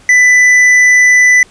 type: tone with hard clipping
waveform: sine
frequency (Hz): 1991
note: B6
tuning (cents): +14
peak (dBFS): -5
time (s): 0.09-1.43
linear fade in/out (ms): 2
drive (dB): 6
effects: pink hiss -43 dBFS RMS until 1.5 s + resampled to 22050 Hz